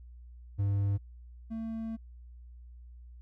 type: tone pair in turn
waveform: triangle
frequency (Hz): 100 / 224.5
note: G2 / A3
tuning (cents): +35 / +35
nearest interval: octave + major second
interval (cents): 1400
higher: second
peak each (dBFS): -24 / -32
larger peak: first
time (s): 0.58-0.98 / 1.5-1.97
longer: second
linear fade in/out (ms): 20
effects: added 60 Hz sine -47 dBFS peak until 3.21 s